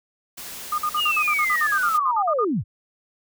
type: noise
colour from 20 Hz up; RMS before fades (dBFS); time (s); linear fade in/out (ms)
white; -36; 0.37-1.98; 10
type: tone bursts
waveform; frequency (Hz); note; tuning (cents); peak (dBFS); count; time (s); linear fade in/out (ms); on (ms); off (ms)
sine; 1220; D#6; -34; -20; 16; 0.72-2.447; 5; 62; 49
type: linear sweep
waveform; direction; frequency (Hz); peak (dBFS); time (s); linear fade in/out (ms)
sine; down; 2958 to 66.3; -20; 0.96-2.64; 50
effects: none